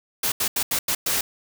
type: noise bursts at uneven times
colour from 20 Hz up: white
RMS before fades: -23 dBFS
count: 6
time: 0.23-0.32 / 0.4-0.48 / 0.56-0.63 / 0.71-0.79 / 0.88-0.95 / 1.06-1.21 s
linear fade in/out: 5 ms
effects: none